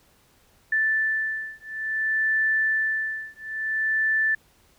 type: beating tone pair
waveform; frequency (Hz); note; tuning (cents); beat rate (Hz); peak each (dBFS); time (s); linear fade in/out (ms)
sine; 1760 / 1760.57; A6 / A6; 0 / +1; 0.57; -25; 0.72-4.35; 5
effects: pink hiss -60 dBFS RMS until 4.78 s